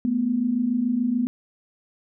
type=tone pair together; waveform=sine; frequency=220 / 246.9 Hz; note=A3 / B3; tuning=0 / 0 cents; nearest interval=major second; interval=200 cents; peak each=-26 / -21 dBFS; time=0.05-1.27 s; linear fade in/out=0 ms; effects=none